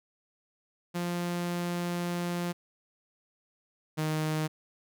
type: tone pair in turn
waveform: sawtooth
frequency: 174.61 / 155.56 Hz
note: F3 / D#3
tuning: 0 / 0 cents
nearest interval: major second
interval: 200 cents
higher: first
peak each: -26 / -24 dBFS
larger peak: second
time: 0.94-2.53 / 3.97-4.48 s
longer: first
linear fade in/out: 20 ms
effects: none